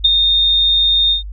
sine tone with ADSR envelope, 3663 Hz, A#7, 31 cents flat, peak -5 dBFS, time 0.04-1.23 s, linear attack 11 ms, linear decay 22 ms, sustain -5 dB, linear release 120 ms, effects added 50 Hz sine -25 dBFS peak until 1.32 s

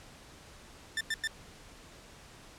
sawtooth tone bursts, 1783 Hz, A6, 22 cents sharp, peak -26 dBFS, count 3, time 0.97-1.274 s, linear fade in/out 2 ms, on 38 ms, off 95 ms, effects pink hiss -53 dBFS RMS until 2.58 s + low-pass 9000 Hz 12 dB/octave

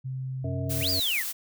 sine tone, 130.81 Hz, C3, in tune, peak -30 dBFS, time 0.04-0.84 s, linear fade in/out 20 ms
harmonic tone, 92.5 Hz, F#2, in tune, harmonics 1 / 3 / 5 / 7, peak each -32 / -36 / -41 / -37 dBFS, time 0.44-1 s, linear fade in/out 5 ms
blue noise, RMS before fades -32 dBFS, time 0.69-1.33 s, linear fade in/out 20 ms
sine linear two-way sweep, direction up then down, 1600 to 4978 to 1600 Hz, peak -25 dBFS, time 0.8-1.24 s, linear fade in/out 50 ms, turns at 0.9 s
effects none

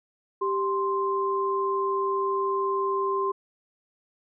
sine tone pair together, 392 / 1046.5 Hz, G4 / C6, 0 / 0 cents, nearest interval octave + perfect fourth, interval 1700 cents, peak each -26 dBFS, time 0.41-3.32 s, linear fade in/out 10 ms, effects none

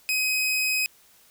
sawtooth tone, 2525 Hz, D#7, 25 cents sharp, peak -19 dBFS, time 0.09-0.86 s, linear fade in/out 0 ms, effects white hiss -57 dBFS RMS until 1.3 s

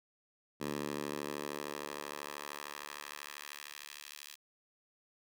10% pulse tone with high-pass filter sweep, 73 Hz, D2, 10 cents flat, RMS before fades -43 dBFS, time 0.6-4.36 s, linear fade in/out 20 ms, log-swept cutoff 210 to 3200 Hz, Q 0.83, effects none

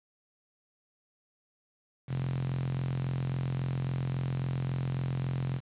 sawtooth tone with high-pass filter, 43.65 Hz, F1, in tune, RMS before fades -32 dBFS, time 2.07-5.61 s, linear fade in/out 50 ms, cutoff 130 Hz, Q 6, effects resampled to 8000 Hz + 9-bit

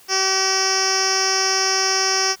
10% pulse tone with low-pass filter, 382.3 Hz, G4, 43 cents flat, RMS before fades -19 dBFS, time 0.08-2.36 s, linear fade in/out 50 ms, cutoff 5500 Hz, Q 8.2, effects white hiss -49 dBFS RMS until 2.4 s

